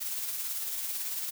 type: noise with tremolo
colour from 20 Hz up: blue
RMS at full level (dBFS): -33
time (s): 0-1.31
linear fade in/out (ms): 20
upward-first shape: sine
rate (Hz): 18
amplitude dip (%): 35
effects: none